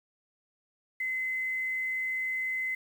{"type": "tone with quantisation", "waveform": "sine", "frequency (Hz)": 2046, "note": "C7", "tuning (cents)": -39, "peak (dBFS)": -29, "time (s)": [1, 2.75], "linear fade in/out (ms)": 5, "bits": 9, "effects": []}